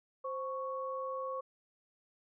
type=tone pair together; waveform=sine; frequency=523.4 / 1109 Hz; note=C5 / C#6; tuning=0 / 0 cents; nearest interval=octave + minor second; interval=1300 cents; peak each=-38 / -39 dBFS; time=0.24-1.41 s; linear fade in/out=10 ms; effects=none